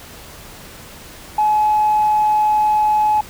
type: tone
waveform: sine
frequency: 850 Hz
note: G#5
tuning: 40 cents sharp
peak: -11 dBFS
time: 1.38-3.21 s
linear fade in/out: 5 ms
effects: tanh soft clip ceiling -8 dBFS + pink hiss -38 dBFS RMS until 3.29 s